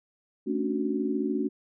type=chord; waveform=sine; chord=D major seventh; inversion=second; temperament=equal with one note detuned; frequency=220 / 273.7 / 293.7 / 370 Hz; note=A3 / C#4 / D4 / F#4; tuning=0 / -22 / 0 / 0 cents; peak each=-31 dBFS; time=0.46-1.49 s; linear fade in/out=20 ms; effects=none